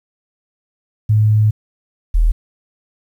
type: tone pair in turn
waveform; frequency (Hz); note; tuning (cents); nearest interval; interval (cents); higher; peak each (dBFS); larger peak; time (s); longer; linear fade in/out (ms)
sine; 107.3 / 40.19; A2 / E1; -43 / -43; octave + perfect fourth; 1700; first; -9; neither; 1.09-1.51 / 2.14-2.32; first; 10
effects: 8-bit